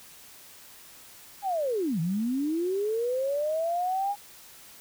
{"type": "linear two-way sweep", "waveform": "sine", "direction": "down then up", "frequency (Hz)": [822, 155.56, 822], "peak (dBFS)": -25, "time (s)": [1.42, 4.16], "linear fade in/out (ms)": 50, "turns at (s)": 2, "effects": ["white hiss -50 dBFS RMS until 4.8 s"]}